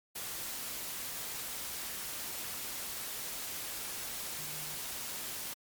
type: tone in noise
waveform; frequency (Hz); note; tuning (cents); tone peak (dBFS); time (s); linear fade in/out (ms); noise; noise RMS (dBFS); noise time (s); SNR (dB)
sine; 151.7; D#3; -44; -51; 4.38-4.75; 10; white; -40; 0.15-5.54; -14
effects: MP3 96 kbps